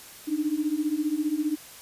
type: beating tone pair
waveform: sine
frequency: 293.7 / 308.7 Hz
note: D4 / D#4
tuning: 0 / -14 cents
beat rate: 15 Hz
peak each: -28 / -26 dBFS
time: 0.27-1.56 s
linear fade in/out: 20 ms
effects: white hiss -46 dBFS RMS until 1.81 s + resampled to 32000 Hz